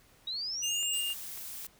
sine linear sweep, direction up, 3761 to 8280 Hz, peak -33 dBFS, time 0.27-1.01 s, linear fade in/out 5 ms
square tone, 2818 Hz, F7, 15 cents sharp, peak -32 dBFS, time 0.62-1.14 s, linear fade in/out 20 ms
click train, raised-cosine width 0.3 ms, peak -34 dBFS, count 4, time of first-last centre 0.83-1.647 s, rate 3.67 Hz
blue noise, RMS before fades -42 dBFS, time 0.93-1.67 s, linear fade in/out 5 ms
effects pink hiss -62 dBFS RMS until 1.79 s

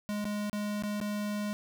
square tone with dropouts, 207.7 Hz, G#3, in tune, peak -32 dBFS, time 0.09-1.53 s, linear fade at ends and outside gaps 0 ms, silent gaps 0.244-0.253 / 0.497-0.53 / 0.824-0.836 / 1.002-1.013 s, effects none

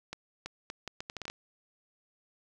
accelerating click train, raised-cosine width 0.2 ms, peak -21 dBFS, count 11, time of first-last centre 0.13-1.3 s, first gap 330 ms, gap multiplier 0.73, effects none

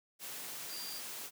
sine tone in noise, 4743 Hz, D8, 16 cents sharp, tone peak -44 dBFS, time 0.68-1.02 s, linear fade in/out 50 ms, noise white, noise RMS -44 dBFS, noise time 0.19-1.31 s, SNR -3 dB, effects high-pass 150 Hz 12 dB/octave

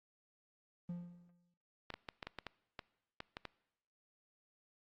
triangle tone with exponential decay, 174.61 Hz, F3, in tune, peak -36 dBFS, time 0.89-1.54 s, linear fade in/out 2 ms, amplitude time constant 140 ms
clicks, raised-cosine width 0.3 ms, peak -27 dBFS, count 11, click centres 1.903 / 1.94 / 2.088 / 2.228 / 2.27 / 2.387 / 2.467 / 2.792 / 3.204 / 3.369 / 3.453 s
effects noise-tail reverb RT60 0.9 s tail -22 dB re dry + Opus 24 kbps

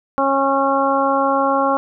harmonic tone, 273.5 Hz, C#4, 23 cents flat, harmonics 1 / 2 / 3 / 4 / 5, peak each -22 / -19 / -20 / -19 / -24 dBFS, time 0.18-1.77 s, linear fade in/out 0 ms, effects none

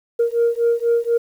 sine beating tone pair, 466.2 / 470.3 Hz, A#4 / A#4, 0 / +15 cents, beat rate 4.1 Hz, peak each -17 dBFS, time 0.19-1.18 s, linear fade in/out 10 ms, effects tanh soft clip ceiling -10 dBFS + 8-bit

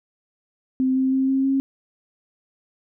sine tone with pitch steps, 260.3 / 262.7 / 265.2 / 267.6 / 270.1 Hz, C4 / C4 / C4 / C4 / C#4, -9 / +7 / +23 / +39 / -45 cents, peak -17 dBFS, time 0.8-1.6 s, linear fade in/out 0 ms, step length 160 ms, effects none

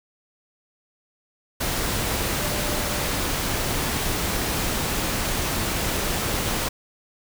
sine tone in noise, 594 Hz, D5, 20 cents sharp, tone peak -35 dBFS, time 2.39-3 s, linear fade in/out 10 ms, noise pink, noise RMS -25 dBFS, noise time 1.6-6.69 s, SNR -13 dB, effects none

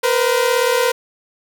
sawtooth tone pair together, 471.9 / 509.2 Hz, A#4 / C5, +21 / -47 cents, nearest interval minor second, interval 132 cents, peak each -13 dBFS, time 0.03-0.92 s, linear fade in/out 10 ms, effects none

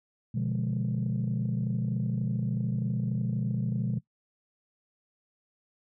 sine chord, B diminished seventh, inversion none, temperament equal, 123.47 / 146.83 / 174.61 / 207.7 Hz, B2 / D3 / F3 / Ab3, 0 / 0 / 0 / 0 cents, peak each -29 / -34 / -32 / -32 dBFS, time 0.34-3.99 s, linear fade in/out 10 ms, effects noise-tail reverb RT60 0.1 s tail -18 dB re dry + tanh soft clip ceiling -21 dBFS

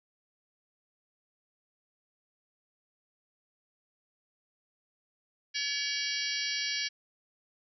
harmonic tone with a mistuned harmonic, 569 Hz, C#5, 45 cents sharp, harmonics 3 / 4 / 5 / 6 / 7 / 8 / 9 / 10, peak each -39 / -37 / -41 / -40 / -40 / -37 / -38 / -40 dBFS, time 5.54-6.89 s, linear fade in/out 20 ms, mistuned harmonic 6, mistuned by -88 cents, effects none

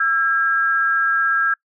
sine tone pair together, 1342 / 1624.1 Hz, E6 / G#6, +31 / -39 cents, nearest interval minor third, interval 330 cents, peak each -19 / -17 dBFS, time 0-1.54 s, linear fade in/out 5 ms, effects noise-tail reverb RT60 0.1 s tail -25 dB re dry

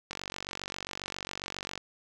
click train, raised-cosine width 0.2 ms, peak -18 dBFS, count 80, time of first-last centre 0.11-1.777 s, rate 47.4 Hz, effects 9-bit

